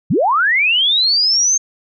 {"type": "linear sweep", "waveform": "sine", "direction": "up", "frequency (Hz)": [106.4, 6430], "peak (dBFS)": -11, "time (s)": [0.1, 1.58], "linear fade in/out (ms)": 10, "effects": []}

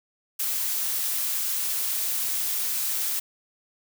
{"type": "noise", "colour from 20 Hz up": "blue", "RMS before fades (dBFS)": -27, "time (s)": [0.39, 3.2], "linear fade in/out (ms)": 10, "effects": []}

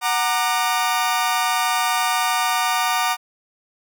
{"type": "chord", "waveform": "sawtooth", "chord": "Gb augmented", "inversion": "none", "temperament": "equal with one note detuned", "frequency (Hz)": [740, 932.3, 1198.6], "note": ["Gb5", "Bb5", "D6"], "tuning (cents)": [0, 0, 35], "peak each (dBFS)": -19, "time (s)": [0.01, 3.17], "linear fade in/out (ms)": 50, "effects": []}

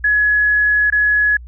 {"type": "tone with dropouts", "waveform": "sine", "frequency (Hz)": 1689, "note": "G#6", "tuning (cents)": 29, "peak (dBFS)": -11, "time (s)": [0.04, 1.37], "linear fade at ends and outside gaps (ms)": 5, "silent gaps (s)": [0.902, 0.923], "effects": ["added 60 Hz sine -32 dBFS peak until 1.47 s"]}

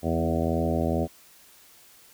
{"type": "harmonic tone with a mistuned harmonic", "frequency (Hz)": 82.2, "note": "E2", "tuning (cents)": -4, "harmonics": [1, 2, 3, 4, 5, 6, 7, 8, 9], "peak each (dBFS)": [-29, -30, -29, -32, -33, -35, -32, -33, -35], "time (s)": [0.02, 1.08], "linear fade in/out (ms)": 50, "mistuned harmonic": 3, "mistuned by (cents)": -17, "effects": ["white hiss -54 dBFS RMS until 2.13 s"]}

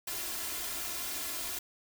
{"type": "noise with comb filter", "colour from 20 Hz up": "white", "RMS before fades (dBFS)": -37, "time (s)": [0.07, 1.59], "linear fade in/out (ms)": 5, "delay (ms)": 2.9, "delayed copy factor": 0.7, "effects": []}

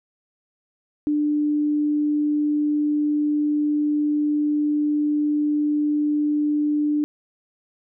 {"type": "tone", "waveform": "sine", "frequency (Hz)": 297.2, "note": "D4", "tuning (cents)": 21, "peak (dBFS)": -18, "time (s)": [1.07, 7.04], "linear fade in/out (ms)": 0, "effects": []}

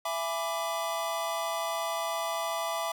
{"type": "chord", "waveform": "square", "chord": "E dominant seventh", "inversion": "none", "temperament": "equal with one note detuned", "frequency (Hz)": [667.7, 830.6, 987.8, 1174.7], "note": ["E5", "G#5", "B5", "D6"], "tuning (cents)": [22, 0, 0, 0], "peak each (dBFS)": [-34, -39, -38, -36], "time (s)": [0.05, 2.92], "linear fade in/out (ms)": 5, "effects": []}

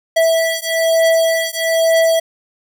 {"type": "beating tone pair", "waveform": "square", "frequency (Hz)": [655, 656.1], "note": ["E5", "E5"], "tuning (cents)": [-11, -8], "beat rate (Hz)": 1.1, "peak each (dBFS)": -16, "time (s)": [0.16, 2.2], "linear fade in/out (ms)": 10, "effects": []}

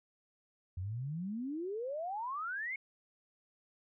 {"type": "exponential sweep", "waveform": "sine", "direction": "up", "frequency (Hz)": [86, 2217], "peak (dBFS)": -36, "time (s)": [0.77, 2.76], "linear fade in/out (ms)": 5, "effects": []}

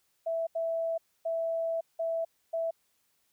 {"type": "tone bursts at uneven times", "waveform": "sine", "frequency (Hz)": 659.3, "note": "E5", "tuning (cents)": 0, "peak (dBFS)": -28, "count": 5, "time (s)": [[0.26, 0.47], [0.55, 0.98], [1.25, 1.81], [1.99, 2.25], [2.53, 2.71]], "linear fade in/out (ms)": 10, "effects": ["white hiss -73 dBFS RMS until 3.32 s"]}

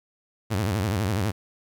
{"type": "tone with vibrato", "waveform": "sawtooth", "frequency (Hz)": 100.6, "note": "G2", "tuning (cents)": 45, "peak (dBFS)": -19, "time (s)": [0.5, 1.32], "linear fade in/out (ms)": 20, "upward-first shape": "sine", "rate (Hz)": 12, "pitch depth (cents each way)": 210, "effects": ["9-bit"]}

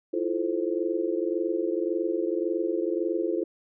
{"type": "chord", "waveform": "sine", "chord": "F major seventh", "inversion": "third", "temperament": "just", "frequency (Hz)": [327.4, 349.2, 436.5, 523.8], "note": ["E4", "F4", "A4", "C5"], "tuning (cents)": [-12, 0, -14, 2], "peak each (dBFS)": [-30, -28, -31, -33], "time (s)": [0.13, 3.44], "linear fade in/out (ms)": 10, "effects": []}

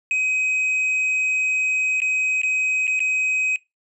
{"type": "tone with dropouts", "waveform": "triangle", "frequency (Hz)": 2525, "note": "D#7", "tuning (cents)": 25, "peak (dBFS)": -16, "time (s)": [0.11, 3.56], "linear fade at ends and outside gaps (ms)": 1, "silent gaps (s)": [[2.003, 2.018], [2.417, 2.433], [2.87, 2.877], [2.993, 3.003]], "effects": ["noise-tail reverb RT60 0.2 s tail -22 dB re dry", "resampled to 22050 Hz"]}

